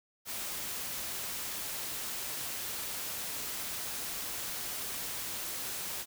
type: noise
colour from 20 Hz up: white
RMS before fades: -38 dBFS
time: 0.25-6.06 s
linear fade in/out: 50 ms
effects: none